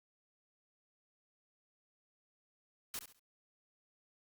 white noise with echo, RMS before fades -41 dBFS, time 2.94-2.99 s, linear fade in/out 2 ms, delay 68 ms, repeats 3, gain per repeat -10 dB, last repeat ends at 3.194 s, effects Opus 48 kbps

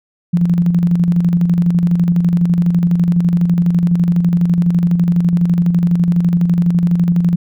sine tone with tremolo, 173.3 Hz, F3, 13 cents flat, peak -8 dBFS, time 0.33-7.36 s, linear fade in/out 10 ms, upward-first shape square, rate 12 Hz, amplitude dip 45%, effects none

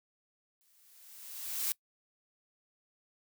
blue noise with exponential growth, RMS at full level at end -31 dBFS, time 0.61-1.72 s, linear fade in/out 0 ms, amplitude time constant 240 ms, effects noise-tail reverb RT60 0.1 s tail -23 dB re dry

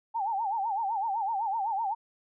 sine tone with vibrato, 845 Hz, G#5, 30 cents sharp, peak -27 dBFS, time 0.14-1.95 s, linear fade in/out 20 ms, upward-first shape sine, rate 7.9 Hz, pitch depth 170 cents each way, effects none

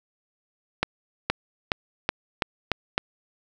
accelerating click train, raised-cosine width 0.3 ms, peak -5 dBFS, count 7, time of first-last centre 0.83-2.979 s, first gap 470 ms, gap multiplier 0.89, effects none

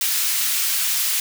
white high-pass noise, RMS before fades -21 dBFS, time 0.01-1.2 s, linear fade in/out 2 ms, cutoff 1800 Hz, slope 12 dB/octave, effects none

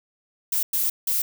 violet noise bursts at uneven times, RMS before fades -23 dBFS, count 3, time 0.52-0.63 / 0.73-0.9 / 1.07-1.22 s, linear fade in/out 5 ms, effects none

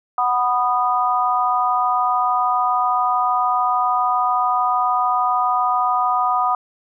harmonic tone, 246.9 Hz, B3, in tune, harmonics 3 / 4 / 5, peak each -20 / -21 / -19 dBFS, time 0.18-6.55 s, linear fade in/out 2 ms, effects none

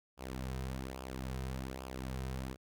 sawtooth tone with flanger, 65.1 Hz, C2, 8 cents flat, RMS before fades -41 dBFS, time 0.17-2.57 s, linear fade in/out 50 ms, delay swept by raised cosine 0.49 to 3.59 ms, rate 1.2 Hz, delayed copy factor -0.65, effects none

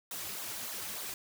white noise with flanger, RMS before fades -40 dBFS, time 0.11-1.14 s, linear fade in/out 2 ms, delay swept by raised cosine 0.36 to 4.36 ms, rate 3.4 Hz, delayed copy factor -0.7, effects none

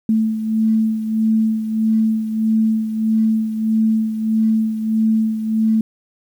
sine beating tone pair, 220 / 221.6 Hz, A3 / A3, 0 / +13 cents, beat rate 1.6 Hz, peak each -15 / -22 dBFS, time 0.09-5.81 s, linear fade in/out 2 ms, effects 8-bit

